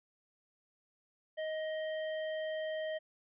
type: tone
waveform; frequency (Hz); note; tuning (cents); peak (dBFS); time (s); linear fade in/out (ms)
square; 627; D#5; +13; -36; 1.37-2.99; 20
effects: resampled to 8000 Hz